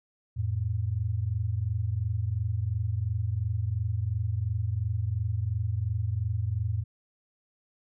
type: tone pair together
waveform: sine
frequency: 87.94 / 110.8 Hz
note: F2 / A2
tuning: +13 / +13 cents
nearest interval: major third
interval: 400 cents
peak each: -30 / -28 dBFS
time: 0.36-6.84 s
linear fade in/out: 20 ms
effects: none